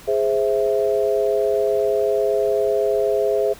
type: chord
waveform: sine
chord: Ab augmented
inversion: none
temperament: equal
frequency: 415.3 / 523.3 / 659.3 Hz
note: Ab4 / C5 / E5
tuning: 0 / 0 / 0 cents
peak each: -19 / -22 / -22 dBFS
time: 0.07-3.54 s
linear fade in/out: 20 ms
effects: pink hiss -43 dBFS RMS until 3.59 s